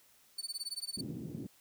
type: tone with tremolo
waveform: 30% pulse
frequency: 4504 Hz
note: C#8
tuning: 27 cents sharp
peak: -32 dBFS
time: 0.38-1.01 s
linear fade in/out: 5 ms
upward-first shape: sine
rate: 18 Hz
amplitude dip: 100%
type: band-pass noise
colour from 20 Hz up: white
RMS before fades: -42 dBFS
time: 0.97-1.47 s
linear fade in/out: 5 ms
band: 110 to 290 Hz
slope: 24 dB/octave
effects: white hiss -65 dBFS RMS until 1.6 s